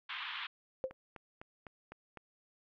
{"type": "band-pass noise", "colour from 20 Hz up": "white", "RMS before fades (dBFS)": -42, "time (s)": [0.09, 0.47], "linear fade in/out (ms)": 5, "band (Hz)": [940, 3500], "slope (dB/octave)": 48}
{"type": "tone with exponential decay", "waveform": "sine", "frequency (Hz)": 523.3, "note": "C5", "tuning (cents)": 0, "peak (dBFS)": -28, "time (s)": [0.84, 0.93], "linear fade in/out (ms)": 0, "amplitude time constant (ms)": 18}
{"type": "click train", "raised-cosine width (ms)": 0.5, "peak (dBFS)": -32, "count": 6, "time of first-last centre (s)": [0.91, 2.173], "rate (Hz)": 3.96}
{"effects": []}